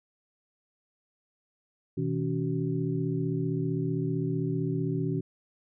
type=tone cluster; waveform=sine; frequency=125.5 / 161 / 280.4 / 376 Hz; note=B2 / E3 / C#4 / F#4; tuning=+28 / -41 / +20 / +28 cents; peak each=-32 / -30 / -33 / -34 dBFS; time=1.97-5.21 s; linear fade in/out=10 ms; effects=none